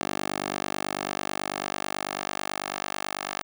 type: tone with high-pass filter sweep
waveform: 10% pulse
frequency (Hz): 49.1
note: G1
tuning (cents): +4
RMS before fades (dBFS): -32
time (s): 0.01-3.43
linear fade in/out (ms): 0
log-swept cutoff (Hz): 390 to 820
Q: 0.85
effects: none